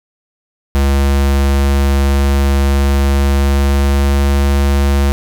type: tone with pitch glide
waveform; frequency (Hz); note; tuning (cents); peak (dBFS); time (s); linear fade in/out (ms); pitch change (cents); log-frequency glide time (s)
square; 69.3 to 69.82; C#2 to C#2; 0 to +13; -10; 0.75-5.12; 0; +13; 2.99-4.54
effects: none